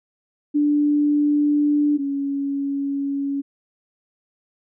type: tone pair in turn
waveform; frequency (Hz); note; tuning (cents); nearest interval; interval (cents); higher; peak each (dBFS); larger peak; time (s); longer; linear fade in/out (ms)
sine; 293.7 / 279.2; D4 / C#4; 0 / +13; minor second; 87; first; -15 / -21; first; 0.54-1.98 / 1.98-3.42; neither; 20
effects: none